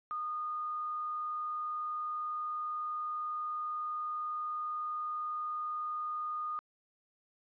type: tone with quantisation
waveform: sine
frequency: 1227 Hz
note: D#6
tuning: 25 cents flat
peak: -34 dBFS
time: 0.11-6.59 s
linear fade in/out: 0 ms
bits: 10
effects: resampled to 11025 Hz